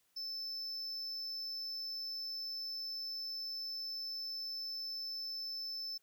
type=tone; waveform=triangle; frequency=5274 Hz; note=E8; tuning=in tune; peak=-38 dBFS; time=0.16-5.98 s; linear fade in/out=10 ms; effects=white hiss -75 dBFS RMS until 6.02 s